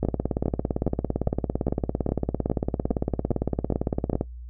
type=two click trains; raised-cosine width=2 ms; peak=-10 / -10 dBFS; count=75 / 11; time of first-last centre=0.03-4.211 / 0.05-4.132 s; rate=17.7 / 2.45 Hz; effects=noise-tail reverb RT60 0.1 s tail -19 dB re dry + added 60 Hz sine -36 dBFS peak until 4.49 s